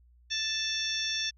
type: harmonic tone with a mistuned harmonic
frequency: 880 Hz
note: A5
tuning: in tune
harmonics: 2 / 3 / 4 / 5 / 6 / 7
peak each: -38 / -38 / -33 / -42 / -34 / -39 dBFS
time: 0.3-1.31 s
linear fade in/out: 20 ms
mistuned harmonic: 6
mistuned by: +76 cents
effects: added 60 Hz sine -57 dBFS peak until 1.37 s